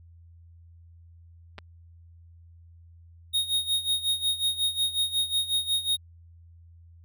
clicks, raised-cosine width 0.3 ms, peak -25 dBFS, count 2, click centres 1.582 / 1.587 s
square tone with tremolo, 3729 Hz, A#7, in tune, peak -22 dBFS, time 3.33-5.97 s, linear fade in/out 20 ms, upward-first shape sine, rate 5.5 Hz, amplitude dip 80%
effects added 84 Hz sine -49 dBFS peak until 7.04 s

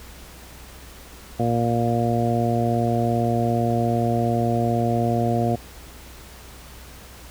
harmonic tone, 117.4 Hz, A#2, 13 cents sharp, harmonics 1 / 2 / 3 / 4 / 5 / 6, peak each -23 / -24 / -28 / -29 / -29 / -25 dBFS, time 1.39-5.56 s, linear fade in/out 10 ms, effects added 62 Hz sine -44 dBFS peak until 7.3 s + pink hiss -44 dBFS RMS until 7.3 s

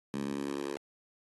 10% pulse tone with high-pass filter sweep, 70 Hz, C#2, 18 cents sharp, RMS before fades -36 dBFS, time 0.14-0.77 s, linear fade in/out 0 ms, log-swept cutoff 190 to 400 Hz, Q 2.4, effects AAC 32 kbps

